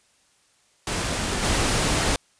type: noise with level steps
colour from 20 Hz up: pink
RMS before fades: -26 / -22 dBFS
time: 0.87-2.16 s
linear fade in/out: 2 ms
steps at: 1.42 s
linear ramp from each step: 20 ms
effects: white hiss -62 dBFS RMS until 2.39 s + resampled to 22050 Hz